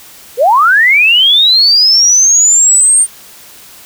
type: linear sweep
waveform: sine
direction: up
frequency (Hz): 440 to 8870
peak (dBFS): -4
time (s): 0.37-3.07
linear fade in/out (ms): 50
effects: white hiss -36 dBFS RMS until 3.85 s